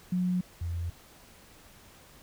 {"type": "tone pair in turn", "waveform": "sine", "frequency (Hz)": [180.9, 85.37], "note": ["F#3", "F2"], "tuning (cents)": [-39, -39], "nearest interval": "octave + minor second", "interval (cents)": 1300, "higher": "first", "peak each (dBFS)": [-25, -30], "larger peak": "first", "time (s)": [[0.12, 0.41], [0.61, 0.9]], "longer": "neither", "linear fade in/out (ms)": 5, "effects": ["pink hiss -55 dBFS RMS until 2.22 s"]}